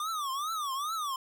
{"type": "tone with vibrato", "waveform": "square", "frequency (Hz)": 1183, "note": "D6", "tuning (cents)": 12, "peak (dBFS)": -32, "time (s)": [0, 1.16], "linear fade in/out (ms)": 2, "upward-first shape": "triangle", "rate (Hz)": 2.4, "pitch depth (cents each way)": 230, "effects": []}